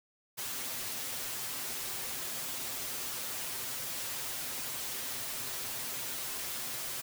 white noise with comb filter, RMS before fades -38 dBFS, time 0.37-7.02 s, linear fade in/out 20 ms, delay 7.7 ms, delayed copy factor +0.7, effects none

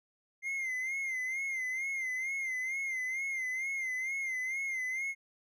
triangle tone with vibrato, 2093 Hz, C7, in tune, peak -31 dBFS, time 0.42-5.15 s, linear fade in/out 50 ms, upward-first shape sine, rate 2.2 Hz, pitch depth 71 cents each way, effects none

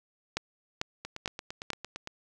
two click trains, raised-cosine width 0.2 ms, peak -21 / -12 dBFS, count 10 / 4, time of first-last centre 1.05-2.074 / 0.37-1.703 s, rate 8.79 / 2.25 Hz, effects none

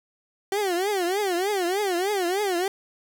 30% pulse tone with vibrato, 380 Hz, F#4, 46 cents sharp, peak -20 dBFS, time 0.52-2.68 s, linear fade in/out 2 ms, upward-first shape triangle, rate 3.3 Hz, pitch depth 210 cents each way, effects none

